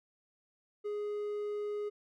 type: tone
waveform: triangle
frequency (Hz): 415.7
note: G#4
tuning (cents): +2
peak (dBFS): -32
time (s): 0.84-1.9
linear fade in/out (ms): 20
effects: none